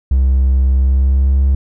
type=tone with pitch glide; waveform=triangle; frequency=65.7 to 67.86 Hz; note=C2 to C#2; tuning=+8 to -36 cents; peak=-6 dBFS; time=0.11-1.55 s; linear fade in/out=5 ms; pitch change=+56 cents; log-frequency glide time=0.76-1.41 s; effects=tanh soft clip ceiling -3 dBFS